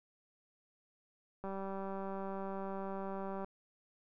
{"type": "click train", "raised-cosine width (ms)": 1, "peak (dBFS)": -29, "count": 390, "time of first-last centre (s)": [1.44, 3.445], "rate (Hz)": 194, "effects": []}